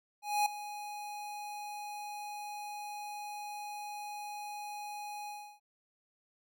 square tone with ADSR envelope, 830.6 Hz, G#5, in tune, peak -26 dBFS, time 0.22-5.6 s, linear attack 240 ms, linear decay 4 ms, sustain -15 dB, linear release 320 ms, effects none

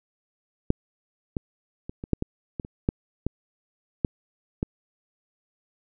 clicks, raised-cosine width 3 ms, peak -6 / -14 / -21 / -21 / -7 / -13 / -17 / -26 / -8 / -12 / -8 / -12 dBFS, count 12, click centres 0.704 / 1.368 / 1.895 / 2.039 / 2.133 / 2.224 / 2.598 / 2.649 / 2.889 / 3.266 / 4.048 / 4.629 s, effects none

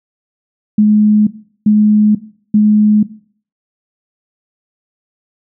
sine tone bursts, 211.3 Hz, G#3, 30 cents sharp, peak -5 dBFS, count 3, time 0.78-3.03 s, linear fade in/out 5 ms, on 490 ms, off 390 ms, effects noise-tail reverb RT60 0.5 s tail -17 dB re dry

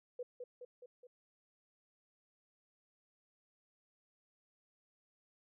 sine tone with echo, 493.9 Hz, B4, in tune, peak -39 dBFS, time 0.19-0.23 s, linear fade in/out 5 ms, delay 210 ms, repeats 4, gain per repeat -4 dB, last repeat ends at 1.07 s, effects none

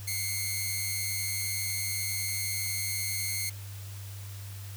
5% pulse tone pair together, 2088 / 2210 Hz, C7 / C#7, -4 / -6 cents, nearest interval minor second, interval 98 cents, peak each -23 dBFS, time 0.07-3.5 s, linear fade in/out 10 ms, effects added 99 Hz sine -39 dBFS peak until 4.76 s + white hiss -49 dBFS RMS until 4.76 s

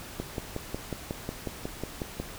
click train, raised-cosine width 2 ms, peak -18 dBFS, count 12, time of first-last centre 0.2-2.2 s, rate 5.5 Hz, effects pink hiss -43 dBFS RMS until 2.38 s

